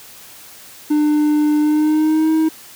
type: tone with pitch glide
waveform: triangle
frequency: 300 to 317.1 Hz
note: D4 to D#4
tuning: +37 to +33 cents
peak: -10 dBFS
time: 0.9-2.49 s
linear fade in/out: 10 ms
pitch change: +96 cents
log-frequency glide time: 1.6-2.31 s
effects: white hiss -40 dBFS RMS until 2.75 s + high-pass 60 Hz 12 dB/octave